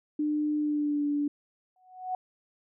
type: tone with pitch glide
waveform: sine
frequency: 299.9 to 290.7 Hz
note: D4 to D4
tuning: +36 to -18 cents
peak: -25 dBFS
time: 0.19-1.28 s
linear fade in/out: 5 ms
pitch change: -54 cents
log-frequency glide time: 0.58-1.05 s
type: tone with exponential growth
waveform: sine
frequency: 740 Hz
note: F#5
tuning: in tune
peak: -26 dBFS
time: 1.76-2.15 s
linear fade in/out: 2 ms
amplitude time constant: 84 ms
effects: none